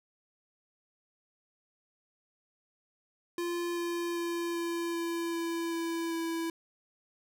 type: tone with pitch steps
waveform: square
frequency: 346 / 343.8 / 341.6 / 339.5 / 337.3 / 335.2 / 333.1 / 330.9 Hz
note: F4 / F4 / F4 / F4 / E4 / E4 / E4 / E4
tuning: -16 / -27 / -38 / -49 / +40 / +29 / +18 / +7 cents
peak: -32 dBFS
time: 3.38-6.5 s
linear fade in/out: 2 ms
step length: 390 ms
effects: none